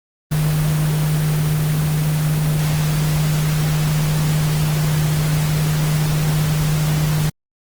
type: tone in noise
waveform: sine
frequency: 152.7 Hz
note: D#3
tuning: 32 cents flat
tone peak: -15 dBFS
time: 0.31-7.3 s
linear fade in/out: 10 ms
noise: pink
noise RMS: -26 dBFS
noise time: 0.31-7.3 s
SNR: +8 dB
effects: Opus 24 kbps